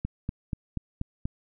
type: click train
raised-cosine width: 5 ms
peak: -17 dBFS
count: 6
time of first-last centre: 0.05-1.255 s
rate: 4.15 Hz
effects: none